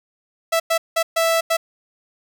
sawtooth tone bursts at uneven times, 659.3 Hz, E5, in tune, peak -12 dBFS, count 5, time 0.52-0.6 / 0.7-0.78 / 0.96-1.03 / 1.16-1.41 / 1.5-1.57 s, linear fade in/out 10 ms, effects none

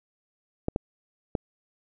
clicks, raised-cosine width 2 ms, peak -12 dBFS, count 3, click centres 0.684 / 0.761 / 1.352 s, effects none

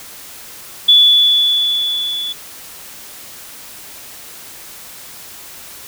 sine tone with level ramp, 3442 Hz, A7, 39 cents flat, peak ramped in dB -4 to -20 dBFS, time 0.88-2.33 s, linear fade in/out 10 ms, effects white hiss -35 dBFS RMS until 5.87 s

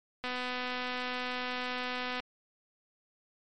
click train, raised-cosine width 0.3 ms, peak -20 dBFS, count 491, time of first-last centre 0.24-2.2 s, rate 250 Hz, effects MP3 48 kbps

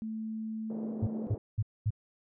sine tone, 220 Hz, A3, in tune, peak -34 dBFS, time 0.02-1.27 s, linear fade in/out 0 ms
white band-pass noise, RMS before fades -43 dBFS, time 0.7-1.38 s, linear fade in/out 2 ms, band 170 to 520 Hz, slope 24 dB/octave
sine tone bursts, 106.6 Hz, G#2, 46 cents sharp, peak -25 dBFS, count 4, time 1.02-1.906 s, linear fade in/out 10 ms, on 49 ms, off 230 ms
effects none

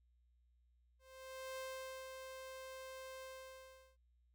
sawtooth tone with ADSR envelope, 524 Hz, C5, 2 cents sharp, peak -40 dBFS, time 0.99-3.97 s, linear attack 590 ms, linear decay 490 ms, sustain -5 dB, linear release 740 ms, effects added 60 Hz sine -70 dBFS peak until 4.34 s

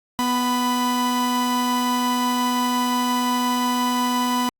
45% pulse tone pair together, 246.9 / 993.3 Hz, B3 / B5, 0 / +10 cents, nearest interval 2 octaves, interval 2410 cents, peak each -22 dBFS, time 0.19-4.49 s, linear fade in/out 0 ms, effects Opus 48 kbps

